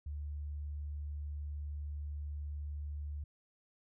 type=tone; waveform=sine; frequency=73.42 Hz; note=D2; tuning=in tune; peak=-38 dBFS; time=0.06-3.24 s; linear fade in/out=5 ms; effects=none